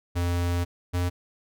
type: tone pair in turn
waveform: square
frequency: 87.31 / 88.58 Hz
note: F2 / F2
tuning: 0 / +25 cents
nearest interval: unison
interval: 25 cents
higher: second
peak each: -24 dBFS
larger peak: neither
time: 0.15-0.65 / 0.93-1.1 s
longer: first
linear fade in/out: 20 ms
effects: none